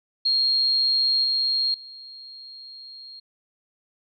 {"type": "tone with level steps", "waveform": "sine", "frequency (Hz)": 4245, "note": "C8", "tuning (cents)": 24, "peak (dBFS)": [-18, -20, -39], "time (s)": [0.25, 3.2], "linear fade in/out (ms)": 10, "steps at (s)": [1.24, 1.74], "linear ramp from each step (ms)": 2, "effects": []}